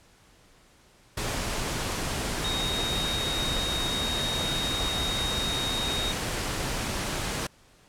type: tone in noise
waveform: sine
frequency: 3742 Hz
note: A#7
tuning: 6 cents sharp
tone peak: -29 dBFS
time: 2.44-6.12 s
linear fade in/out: 5 ms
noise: pink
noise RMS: -30 dBFS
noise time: 1.17-7.47 s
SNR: -2 dB
effects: pink hiss -58 dBFS RMS until 7.88 s + low-pass 10000 Hz 12 dB/octave